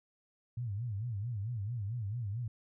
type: tone with vibrato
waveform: sine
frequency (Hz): 110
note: A2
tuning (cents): 0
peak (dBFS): -34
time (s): 0.57-2.48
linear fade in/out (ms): 5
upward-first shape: sine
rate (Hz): 4.5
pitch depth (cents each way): 210
effects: none